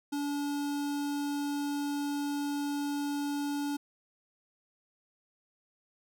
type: tone with notch filter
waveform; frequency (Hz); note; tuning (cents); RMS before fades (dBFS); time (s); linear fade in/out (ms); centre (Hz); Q
square; 287.6; D4; -36; -33; 0.12-3.77; 10; 2100; 1.7
effects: none